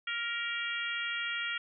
harmonic tone with a mistuned harmonic, 466.2 Hz, A#4, in tune, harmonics 3 / 4 / 5 / 6 / 7, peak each -37 / -38 / -39 / -40 / -40 dBFS, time 0.07-1.58 s, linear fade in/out 5 ms, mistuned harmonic 4, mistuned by +25 cents, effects none

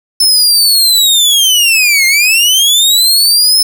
sawtooth linear two-way sweep, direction down then up, 5274 to 2093 to 5274 Hz, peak -3 dBFS, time 0.2-3.63 s, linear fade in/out 5 ms, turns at 2.06 s, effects none

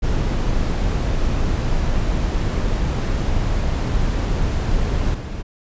brown noise with level steps, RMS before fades -19 / -26 dBFS, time 0.02-5.43 s, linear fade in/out 20 ms, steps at 5.14 s, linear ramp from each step 5 ms, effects resampled to 16000 Hz

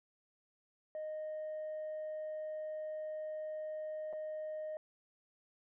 sine tone with dropouts, 619 Hz, D#5, 9 cents flat, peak -37 dBFS, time 0.95-4.77 s, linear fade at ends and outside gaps 1 ms, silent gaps 4.128-4.133 s, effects tanh soft clip ceiling -37 dBFS

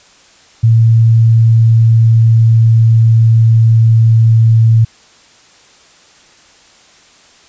sine tone with pitch glide, 113.8 to 113.01 Hz, A#2 to A2, -41 to +47 cents, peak -4 dBFS, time 0.63-4.85 s, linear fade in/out 10 ms, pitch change -12 cents, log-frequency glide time 0.99-4.71 s, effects white hiss -44 dBFS RMS until 7.48 s + resampled to 16000 Hz

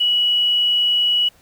sine tone with quantisation, 2930 Hz, F#7, 18 cents flat, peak -14 dBFS, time 0-1.29 s, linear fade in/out 10 ms, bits 7, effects pink hiss -54 dBFS RMS until 1.41 s

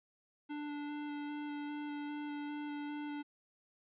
square tone with vibrato, 293.7 Hz, D4, in tune, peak -40 dBFS, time 0.49-3.23 s, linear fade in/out 20 ms, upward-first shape square, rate 2.5 Hz, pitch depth 9 cents each way, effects resampled to 8000 Hz

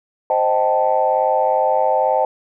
sine chord, A half-diminished seventh, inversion first, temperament equal with one note detuned, 523.3 / 622.3 / 777.7 / 880 Hz, C5 / Eb5 / G5 / A5, 0 / 0 / -14 / 0 cents, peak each -19 dBFS, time 0.3-2.25 s, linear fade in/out 2 ms, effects tanh soft clip ceiling -3 dBFS

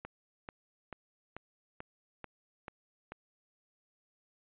click train, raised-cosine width 0.5 ms, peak -27 dBFS, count 8, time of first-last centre 0.05-3.12 s, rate 2.28 Hz, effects resampled to 8000 Hz

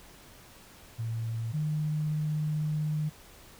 sine tone pair in turn, 113.8 / 152.65 Hz, A#2 / D#3, -41 / -33 cents, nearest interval perfect fourth, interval 508 cents, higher second, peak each -30 / -27 dBFS, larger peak second, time 0.98-1.53 / 1.53-3.1 s, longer second, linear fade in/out 20 ms, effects pink hiss -53 dBFS RMS until 3.59 s

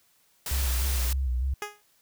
white noise, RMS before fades -33 dBFS, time 0.46-1.13 s, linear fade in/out 2 ms
sine tone with vibrato, 64.2 Hz, C2, 32 cents flat, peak -24 dBFS, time 0.51-1.54 s, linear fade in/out 5 ms, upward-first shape square, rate 3.3 Hz, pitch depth 69 cents each way
10% pulse tone with exponential decay, 415.3 Hz, G#4, in tune, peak -20 dBFS, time 1.62-1.82 s, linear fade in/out 1 ms, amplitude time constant 42 ms
effects white hiss -65 dBFS RMS until 2.01 s

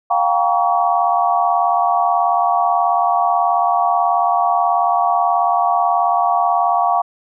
sine chord, G half-diminished seventh, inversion third, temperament just, 705.6 / 784 / 940.8 / 1128.9 Hz, F5 / G5 / Bb5 / Db6, +18 / 0 / +16 / +31 cents, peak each -16 / -19 / -21 / -19 dBFS, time 0.1-7.02 s, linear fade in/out 10 ms, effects none

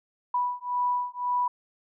sine beating tone pair, 983 / 984.9 Hz, B5 / B5, -8 / -5 cents, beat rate 1.9 Hz, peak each -28 dBFS, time 0.34-1.48 s, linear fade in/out 5 ms, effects none

